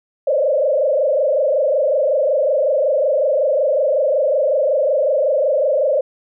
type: tone with frequency modulation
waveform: sine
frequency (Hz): 568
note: C#5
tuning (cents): +42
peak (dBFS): -13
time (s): 0.27-6.01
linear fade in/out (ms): 5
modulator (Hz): 25.4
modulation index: 2.2
effects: none